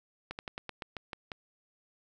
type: slowing click train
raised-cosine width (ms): 0.3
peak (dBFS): -22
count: 9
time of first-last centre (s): 0.31-1.318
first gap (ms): 79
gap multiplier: 1.13
effects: none